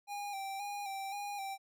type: tone with vibrato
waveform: square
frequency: 798 Hz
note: G5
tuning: 31 cents sharp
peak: -39 dBFS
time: 0.07-1.58 s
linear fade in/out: 50 ms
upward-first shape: square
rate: 1.9 Hz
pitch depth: 37 cents each way
effects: none